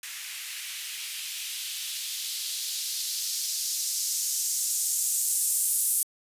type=noise with band-pass filter sweep; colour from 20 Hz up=violet; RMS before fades=-30 dBFS; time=0.03-6.03 s; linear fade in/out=2 ms; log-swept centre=2000 to 9400 Hz; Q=1.7; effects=resampled to 32000 Hz